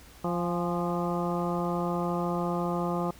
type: harmonic tone with a mistuned harmonic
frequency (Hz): 174.61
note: F3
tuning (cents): 0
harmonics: 1 / 2 / 3 / 4 / 5 / 6 / 7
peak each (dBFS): -30 / -33 / -35 / -36 / -37 / -38 / -38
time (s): 0.24-3.11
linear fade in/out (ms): 5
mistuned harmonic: 5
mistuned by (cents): -56
effects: added 60 Hz sine -53 dBFS peak until 3.19 s + pink hiss -53 dBFS RMS until 3.19 s